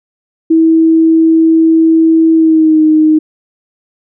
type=tone with pitch glide; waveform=sine; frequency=324.1 to 310.7 Hz; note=E4 to D#4; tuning=-29 to -2 cents; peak=-4 dBFS; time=0.5-3.19 s; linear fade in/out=10 ms; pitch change=-73 cents; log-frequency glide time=2.34-2.82 s; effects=none